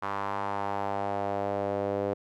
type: tone with band-pass filter sweep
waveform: sawtooth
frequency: 100.2 Hz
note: G2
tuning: 38 cents sharp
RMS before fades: -31 dBFS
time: 0.02-2.14 s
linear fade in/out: 10 ms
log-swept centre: 1100 to 500 Hz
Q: 2.7
effects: none